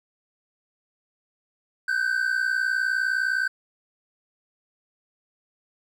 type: tone pair together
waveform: triangle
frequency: 1508.2 / 1568 Hz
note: F#6 / G6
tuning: +33 / 0 cents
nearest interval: minor second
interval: 67 cents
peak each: -23 dBFS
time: 1.88-3.48 s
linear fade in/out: 5 ms
effects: none